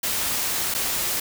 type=noise with dropouts; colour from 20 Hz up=white; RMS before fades=-25 dBFS; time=0.03-1.2 s; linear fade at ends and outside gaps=5 ms; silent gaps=0.741-0.747 s; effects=none

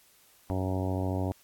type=harmonic tone; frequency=93.7 Hz; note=F#2; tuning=22 cents sharp; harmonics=1 / 2 / 3 / 4 / 5 / 6 / 7 / 8 / 9 / 10; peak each=-30 / -37 / -34 / -39 / -42 / -40 / -40 / -43 / -44 / -46 dBFS; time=0.5-1.32 s; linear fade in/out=0 ms; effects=white hiss -61 dBFS RMS until 1.43 s + AAC 64 kbps

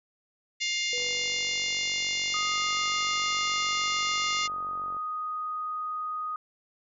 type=harmonic tone; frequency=704 Hz; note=F5; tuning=14 cents sharp; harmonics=3 / 4 / 5 / 6 / 7 / 8 / 9 / 10; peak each=-31 / -33 / -35 / -37 / -38 / -39 / -40 / -41 dBFS; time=0.6-4.48 s; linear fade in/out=20 ms
type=tone with exponential decay; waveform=sine; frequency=490 Hz; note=B4; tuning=14 cents flat; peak=-36 dBFS; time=0.93-2.68 s; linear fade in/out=0 ms; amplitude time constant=380 ms
type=click train; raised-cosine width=1 ms; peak=-34 dBFS; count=188; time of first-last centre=0.98-4.967 s; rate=46.9 Hz
type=tone; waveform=sine; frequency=1244.5 Hz; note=D#6; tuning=in tune; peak=-30 dBFS; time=2.34-6.36 s; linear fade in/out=2 ms
effects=none

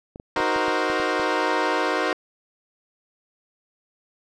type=clicks; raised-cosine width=2 ms; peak=-24 dBFS; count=9; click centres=0.159 / 0.199 / 0.372 / 0.403 / 0.562 / 0.682 / 0.9 / 0.999 / 1.197 s
type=chord; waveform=15% pulse; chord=C half-diminished seventh; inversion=first; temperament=equal; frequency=311.1 / 370 / 466.2 / 523.3 Hz; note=Eb4 / Gb4 / Bb4 / C5; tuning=0 / 0 / 0 / 0 cents; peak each=-20 dBFS; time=0.36-2.13 s; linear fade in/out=2 ms
effects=low-pass 4000 Hz 12 dB/octave

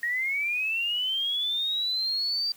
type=linear sweep; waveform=sine; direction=up; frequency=1864.7 to 4699 Hz; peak=-25 dBFS; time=0.03-2.52 s; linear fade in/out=2 ms; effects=white hiss -54 dBFS RMS until 2.56 s

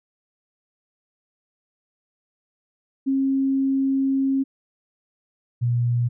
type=tone pair in turn; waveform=sine; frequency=270 / 120.27 Hz; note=C#4 / B2; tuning=-45 / -45 cents; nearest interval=octave + major second; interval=1400 cents; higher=first; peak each=-18 dBFS; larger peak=neither; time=3.06-4.44 / 5.61-6.09 s; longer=first; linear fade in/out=20 ms; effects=none

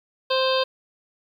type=harmonic tone; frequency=523.3 Hz; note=C5; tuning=in tune; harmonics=1 / 2 / 3 / 5 / 6 / 7 / 8 / 9; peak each=-21 / -26 / -32 / -31 / -31 / -29 / -34 / -32 dBFS; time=0.3-0.64 s; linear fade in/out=10 ms; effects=9-bit

